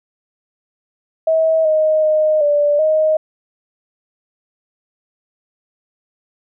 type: tone with pitch steps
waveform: sine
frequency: 643 / 623 / 618 / 585 / 624 Hz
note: E5 / D#5 / D#5 / D5 / D#5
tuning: -43 / +2 / -12 / -7 / +5 cents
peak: -11 dBFS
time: 1.27-3.17 s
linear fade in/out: 5 ms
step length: 380 ms
effects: none